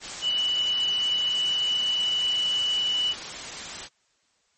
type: tone in noise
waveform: sine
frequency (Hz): 2958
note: F#7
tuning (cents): -1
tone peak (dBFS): -22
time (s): 0.21-3.15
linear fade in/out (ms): 50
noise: white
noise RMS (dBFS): -35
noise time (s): 0-3.89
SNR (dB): +10
effects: white hiss -68 dBFS RMS until 4.57 s + MP3 32 kbps